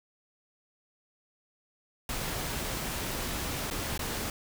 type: noise with dropouts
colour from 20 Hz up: pink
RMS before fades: -34 dBFS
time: 2.09-4.3 s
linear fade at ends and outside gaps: 2 ms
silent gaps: 3.702-3.71 / 3.977-3.992 s
effects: none